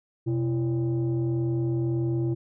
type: tone pair together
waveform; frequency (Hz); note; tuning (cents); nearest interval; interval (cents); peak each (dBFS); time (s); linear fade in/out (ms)
sine; 126.08 / 336.6; B2 / E4; +36 / +36; octave + perfect fourth; 1700; -23 / -25; 0.26-2.35; 20
effects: tanh soft clip ceiling -20 dBFS